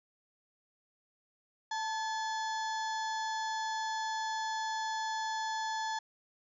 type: harmonic tone with a mistuned harmonic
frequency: 859 Hz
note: A5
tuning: 42 cents flat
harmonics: 1 / 2 / 4 / 5 / 6 / 7 / 8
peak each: -34 / -40 / -46 / -48 / -50 / -51 / -52 dBFS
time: 1.71-5.99 s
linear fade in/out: 5 ms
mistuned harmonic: 1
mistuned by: +49 cents
effects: none